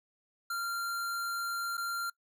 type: tone with dropouts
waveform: square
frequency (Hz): 1384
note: F6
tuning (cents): -16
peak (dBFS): -33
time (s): 0.5-2.1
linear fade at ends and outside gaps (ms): 5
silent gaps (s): 1.771-1.777
effects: noise-tail reverb RT60 0.1 s tail -23 dB re dry